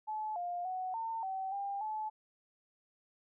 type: tone with pitch steps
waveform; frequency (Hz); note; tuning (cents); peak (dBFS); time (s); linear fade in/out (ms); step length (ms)
sine; 861 / 705 / 743 / 904 / 765 / 798 / 863; A5 / F5 / F#5 / A5 / G5 / G5 / A5; -38 / +16 / +7 / +47 / -42 / +31 / -34; -35; 0.07-2.1; 20; 290
effects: none